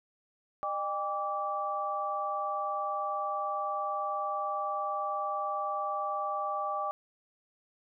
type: tone cluster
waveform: sine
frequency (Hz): 609 / 800 / 1160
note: D#5 / G5 / D6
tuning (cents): -37 / +35 / -22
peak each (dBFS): -37 / -35 / -33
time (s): 0.63-6.91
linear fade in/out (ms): 0
effects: none